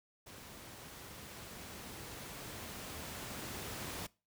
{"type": "noise with level ramp", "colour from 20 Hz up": "pink", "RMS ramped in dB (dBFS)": [-52, -42], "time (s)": [0.26, 4.07], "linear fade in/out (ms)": 10, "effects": ["noise-tail reverb RT60 0.3 s tail -22 dB re dry", "high-pass 60 Hz 12 dB/octave"]}